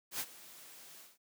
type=noise with ADSR envelope; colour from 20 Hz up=white; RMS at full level=-36 dBFS; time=0.11-1.18 s; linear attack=89 ms; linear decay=52 ms; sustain=-18 dB; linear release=180 ms; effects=high-pass 150 Hz 12 dB/octave